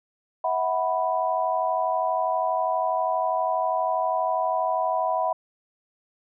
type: chord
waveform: sine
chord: E suspended second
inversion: none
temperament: equal with one note detuned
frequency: 647.6 / 740 / 987.8 Hz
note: E5 / F#5 / B5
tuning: -31 / 0 / 0 cents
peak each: -26 dBFS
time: 0.44-5.33 s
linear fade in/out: 5 ms
effects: none